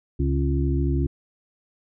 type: harmonic tone with a mistuned harmonic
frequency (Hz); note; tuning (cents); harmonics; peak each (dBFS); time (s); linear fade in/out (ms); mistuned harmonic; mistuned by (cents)
69; C#2; -7; 1 / 2 / 4 / 5; -22 / -25 / -28 / -29; 0.19-1.07; 10; 4; -29
effects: none